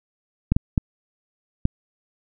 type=clicks; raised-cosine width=5 ms; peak=-5 dBFS; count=4; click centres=0.52 / 0.565 / 0.778 / 1.654 s; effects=none